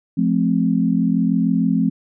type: chord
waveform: sine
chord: F major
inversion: none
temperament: equal with one note detuned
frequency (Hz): 174.61 / 215.5 / 261.6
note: F3 / A3 / C4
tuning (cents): 0 / -36 / 0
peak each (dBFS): -19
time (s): 0.17-1.9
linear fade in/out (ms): 10
effects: none